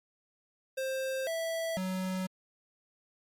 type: tone with pitch steps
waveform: square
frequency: 528 / 657 / 186.6 Hz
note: C5 / E5 / F#3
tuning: +16 / -6 / +15 cents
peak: -32 dBFS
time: 0.77-2.27 s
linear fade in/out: 10 ms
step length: 500 ms
effects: MP3 64 kbps